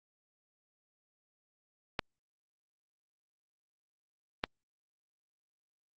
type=clicks; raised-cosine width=0.3 ms; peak=-14 dBFS; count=2; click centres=1.992 / 4.439 s; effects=Opus 48 kbps